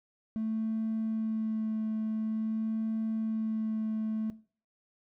triangle tone with vibrato, 220 Hz, A3, in tune, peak -27 dBFS, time 0.36-4.3 s, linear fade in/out 0 ms, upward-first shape sine, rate 0.48 Hz, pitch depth 12 cents each way, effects noise-tail reverb RT60 0.4 s tail -19 dB re dry + tanh soft clip ceiling -25 dBFS

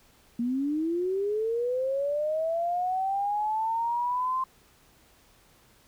sine linear sweep, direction up, 230.8 to 1050 Hz, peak -25 dBFS, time 0.39-4.44 s, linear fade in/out 5 ms, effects pink hiss -60 dBFS RMS until 5.87 s

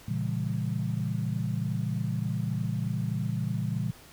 sine chord, A# diminished seventh, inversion none, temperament just, 116.54 / 139.85 / 167.82 / 201.4 Hz, A#2 / C#3 / E3 / G3, 0 / +16 / +31 / +47 cents, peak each -31 / -33 / -33 / -35 dBFS, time 0.08-3.91 s, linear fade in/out 5 ms, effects pink hiss -52 dBFS RMS until 4.12 s

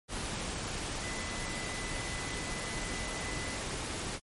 sine tone in noise, 2005 Hz, B6, 26 cents sharp, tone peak -43 dBFS, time 1-3.6 s, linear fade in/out 50 ms, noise pink, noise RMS -37 dBFS, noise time 0.08-4.2 s, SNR -9 dB, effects MP3 48 kbps

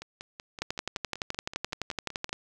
two click trains, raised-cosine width 0.2 ms, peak -23 / -13 dBFS, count 13 / 21, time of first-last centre 0.02-2.293 / 0.62-2.329 s, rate 5.28 / 11.7 Hz, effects none

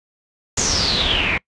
pink noise with low-pass filter sweep, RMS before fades -19 dBFS, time 0.57-1.38 s, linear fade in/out 5 ms, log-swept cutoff 6900 to 2200 Hz, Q 8.9, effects noise-tail reverb RT60 0.1 s tail -24 dB re dry + resampled to 22050 Hz

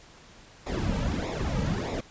brown noise with flanger, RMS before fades -29 dBFS, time 0.66-2.01 s, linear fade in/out 10 ms, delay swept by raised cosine 0.65 to 2.85 ms, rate 1.6 Hz, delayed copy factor -0.8, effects pink hiss -52 dBFS RMS until 2.1 s + resampled to 16000 Hz

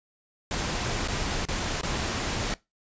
pink noise with dropouts, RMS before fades -29 dBFS, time 0.51-2.54 s, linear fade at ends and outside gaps 1 ms, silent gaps 1.076-1.083 / 1.453-1.486 / 1.812-1.832 s, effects noise-tail reverb RT60 0.2 s tail -20 dB re dry + resampled to 16000 Hz

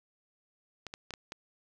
clicks, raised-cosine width 0.2 ms, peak -23 dBFS, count 5, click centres 0.867 / 0.939 / 1.107 / 1.138 / 1.321 s, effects none

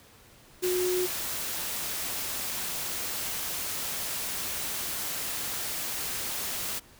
sine tone in noise, 363.2 Hz, F#4, 32 cents flat, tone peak -25 dBFS, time 0.62-1.07 s, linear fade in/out 20 ms, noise white, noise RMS -33 dBFS, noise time 0.62-6.8 s, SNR +5 dB, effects pink hiss -55 dBFS RMS until 6.99 s

